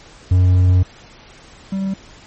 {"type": "tone pair in turn", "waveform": "triangle", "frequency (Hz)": [91.3, 193.46], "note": ["F#2", "G3"], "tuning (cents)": [-23, -23], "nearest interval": "octave + minor second", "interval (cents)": 1300, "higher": "second", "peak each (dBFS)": [-7, -16], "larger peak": "first", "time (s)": [[0.31, 0.83], [1.72, 1.94]], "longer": "first", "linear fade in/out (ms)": 5, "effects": ["pink hiss -43 dBFS RMS until 2.26 s", "MP3 32 kbps"]}